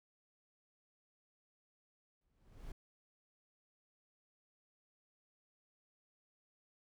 brown noise with exponential growth, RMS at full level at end -45 dBFS, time 2.21-2.72 s, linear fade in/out 5 ms, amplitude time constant 110 ms, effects none

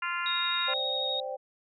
harmonic tone, 347.3 Hz, F4, 10 cents flat, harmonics 3 / 4 / 5 / 6 / 7 / 8, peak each -35 / -33 / -39 / -39 / -41 / -38 dBFS, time 0.02-0.74 s, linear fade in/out 5 ms
sine tone with vibrato, 3745 Hz, A#7, 7 cents sharp, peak -29 dBFS, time 0.26-1.2 s, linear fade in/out 2 ms, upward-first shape sine, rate 12 Hz, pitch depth 12 cents each way
sine chord, C suspended second, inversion none, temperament equal, 523.3 / 587.3 / 784 Hz, C5 / D5 / G5, 0 / 0 / 0 cents, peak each -35 / -38 / -38 dBFS, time 0.67-1.37 s, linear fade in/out 20 ms
effects none

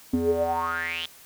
square tone with band-pass filter sweep, 83.3 Hz, E2, 19 cents sharp, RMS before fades -26 dBFS, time 0.13-1.06 s, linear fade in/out 5 ms, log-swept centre 270 to 3400 Hz, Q 8.7, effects white hiss -50 dBFS RMS until 1.25 s

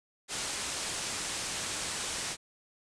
white low-pass noise, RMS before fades -36 dBFS, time 0.28-2.37 s, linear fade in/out 50 ms, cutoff 9300 Hz, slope 48 dB/octave, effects none

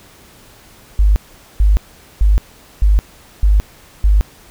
sine tone bursts, 50.8 Hz, G#1, 38 cents flat, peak -7 dBFS, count 6, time 0.99-4.21 s, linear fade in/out 0 ms, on 170 ms, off 440 ms, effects pink hiss -44 dBFS RMS until 4.5 s

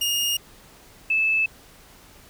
sawtooth / sine tone pair in turn, 2843 / 2620 Hz, F7 / E7, +30 / -11 cents, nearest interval minor second, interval 141 cents, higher first, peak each -18 dBFS, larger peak neither, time 0.01-0.37 / 1.1-1.46 s, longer neither, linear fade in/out 5 ms, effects pink hiss -50 dBFS RMS until 2.29 s

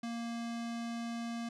square tone with low-pass filter, 233.1 Hz, A#3, in tune, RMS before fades -39 dBFS, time 0.03-1.49 s, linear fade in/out 5 ms, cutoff 6800 Hz, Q 1, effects none

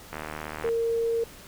click train, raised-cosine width 0.5 ms, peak -19 dBFS, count 44, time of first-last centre 0.13-0.689 s, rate 76.9 Hz
sine tone, 460.7 Hz, A#4, 20 cents flat, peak -23 dBFS, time 0.64-1.24 s, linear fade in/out 5 ms
effects pink hiss -47 dBFS RMS until 1.47 s

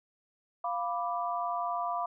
sine chord, B diminished, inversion second, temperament equal, 698.5 / 987.8 / 1174.7 Hz, F5 / B5 / D6, 0 / 0 / 0 cents, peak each -33 / -35 / -35 dBFS, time 0.64-2.06 s, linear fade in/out 5 ms, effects none

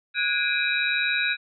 sine tone cluster, 1460 / 1646 / 2379 / 2520 / 3846 Hz, F#6 / G#6 / D7 / D#7 / B7, -24 / -16 / +22 / +21 / -47 cents, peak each -28 dBFS, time 0.14-1.37 s, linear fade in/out 50 ms, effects none

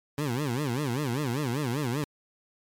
20% pulse tone with vibrato, 133.4 Hz, C3, 34 cents sharp, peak -22 dBFS, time 0.18-2.04 s, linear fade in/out 2 ms, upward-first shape sine, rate 5.1 Hz, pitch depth 240 cents each way, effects MP3 96 kbps

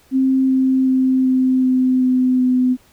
sine tone with pitch steps, 263.9 / 262.1 / 260.3 / 258.5 / 256.7 / 254.9 / 253.1 Hz, C4 / C4 / C4 / C4 / C4 / C4 / B3, +15 / +3 / -9 / -21 / -33 / -45 / +43 cents, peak -12 dBFS, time 0.11-2.77 s, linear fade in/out 50 ms, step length 380 ms, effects pink hiss -53 dBFS RMS until 2.92 s

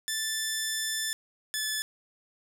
10% pulse tone pair in turn, 1760 / 1732.8 Hz, A6 / A6, 0 / -27 cents, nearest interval unison, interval 27 cents, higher first, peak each -20 dBFS, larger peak neither, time 0.08-1.13 / 1.54-1.82 s, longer first, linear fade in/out 0 ms, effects none

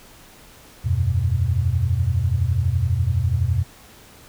sine chord, E suspended second, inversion none, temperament equal with one note detuned, 82.41 / 94.39 / 123.47 Hz, E2 / F#2 / B2, 0 / +35 / 0 cents, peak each -22 / -21 / -22 dBFS, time 0.84-3.64 s, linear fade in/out 20 ms, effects pink hiss -47 dBFS RMS until 4.28 s

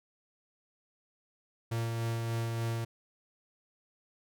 45% pulse tone with tremolo, 115.2 Hz, A#2, 20 cents flat, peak -30 dBFS, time 1.71-2.85 s, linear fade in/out 10 ms, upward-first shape sine, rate 3.4 Hz, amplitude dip 25%, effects none

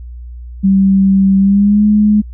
sine tone with pitch glide, 193.7 to 210 Hz, G3 to G#3, -20 to +19 cents, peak -6 dBFS, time 0.63-2.22 s, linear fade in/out 20 ms, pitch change +139 cents, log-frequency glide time 1.38-1.84 s, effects added 60 Hz sine -26 dBFS peak until 2.33 s

